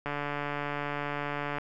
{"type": "click train", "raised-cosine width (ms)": 0.5, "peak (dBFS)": -18, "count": 222, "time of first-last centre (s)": [0.06, 1.584], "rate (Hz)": 145, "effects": []}